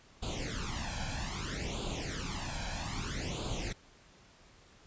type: noise with flanger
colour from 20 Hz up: pink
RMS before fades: -37 dBFS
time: 0.22-3.73 s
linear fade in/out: 10 ms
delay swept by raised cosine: 0.26 to 1.26 ms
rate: 0.62 Hz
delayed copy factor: +0.85
effects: pink hiss -60 dBFS RMS until 4.86 s + resampled to 16000 Hz